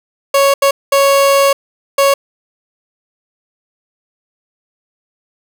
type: tone bursts at uneven times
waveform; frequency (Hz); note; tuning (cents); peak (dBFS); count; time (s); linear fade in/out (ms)
30% pulse; 554.4; C#5; 0; -5; 4; 0.34-0.54 / 0.62-0.71 / 0.92-1.53 / 1.98-2.14; 5
effects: none